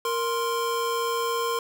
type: tone pair together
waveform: square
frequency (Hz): 466.2 / 1046.6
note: A#4 / C6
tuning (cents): 0 / 0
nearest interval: octave + major second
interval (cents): 1400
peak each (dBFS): -28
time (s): 0.05-1.59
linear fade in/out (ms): 2
effects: 8-bit